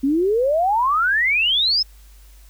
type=exponential sweep; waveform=sine; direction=up; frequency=261.6 to 5320 Hz; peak=-15 dBFS; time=0.03-1.83 s; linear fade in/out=10 ms; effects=added 50 Hz sine -43 dBFS peak until 2.49 s + white hiss -54 dBFS RMS until 2.49 s